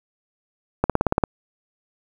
click train, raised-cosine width 1 ms, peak -3 dBFS, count 8, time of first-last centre 0.84-1.238 s, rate 17.6 Hz, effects 7-bit

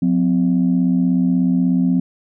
sine tone pair together, 179.9 / 256.4 Hz, F#3 / C4, -48 / -35 cents, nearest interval tritone, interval 613 cents, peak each -15 dBFS, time 0.02-2 s, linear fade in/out 5 ms, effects tanh soft clip ceiling -7 dBFS

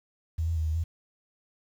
sine tone with pitch steps, 81.1 / 83.1 / 79.3 / 78.5 / 82.8 Hz, E2 / E2 / D#2 / D#2 / E2, -28 / +15 / +33 / +16 / +8 cents, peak -25 dBFS, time 0.38-0.84 s, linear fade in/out 10 ms, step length 92 ms, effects 9-bit

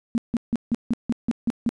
sine tone bursts, 233.1 Hz, A#3, in tune, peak -18 dBFS, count 9, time 0.15-1.691 s, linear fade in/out 0 ms, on 29 ms, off 160 ms, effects resampled to 22050 Hz + 10-bit

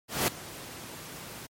pink noise with ADSR envelope, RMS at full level -24 dBFS, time 0.08-1.47 s, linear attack 200 ms, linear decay 3 ms, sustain -18 dB, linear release 14 ms, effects high-pass 100 Hz 12 dB/octave + MP3 64 kbps

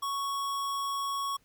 square tone, 1110 Hz, C#6, 2 cents sharp, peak -31 dBFS, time 0.02-1.37 s, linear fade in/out 10 ms, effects pink hiss -68 dBFS RMS until 1.44 s + Opus 48 kbps

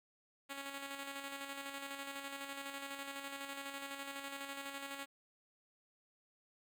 5% pulse tone with tremolo, 277.2 Hz, C#4, in tune, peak -31 dBFS, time 0.49-5.06 s, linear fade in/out 20 ms, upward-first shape square, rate 12 Hz, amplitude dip 40%, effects none

